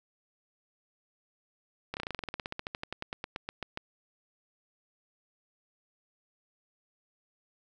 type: slowing click train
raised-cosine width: 0.3 ms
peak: -19 dBFS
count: 26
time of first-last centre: 1.94-3.774 s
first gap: 29 ms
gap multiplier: 1.07
effects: none